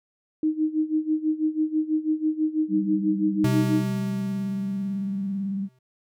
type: tone with tremolo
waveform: sine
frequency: 311.1 Hz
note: D#4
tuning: in tune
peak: -18 dBFS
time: 0.43-3.84 s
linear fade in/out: 2 ms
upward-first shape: sine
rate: 6.1 Hz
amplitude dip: 85%
type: tone with vibrato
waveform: sine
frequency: 196 Hz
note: G3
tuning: in tune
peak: -25 dBFS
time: 2.68-5.69 s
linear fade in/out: 50 ms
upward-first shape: square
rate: 18 Hz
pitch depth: 34 cents each way
type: tone with exponential decay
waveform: square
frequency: 127.9 Hz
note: C3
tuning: 39 cents flat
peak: -21 dBFS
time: 3.44-5.79 s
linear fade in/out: 5 ms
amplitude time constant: 510 ms
effects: none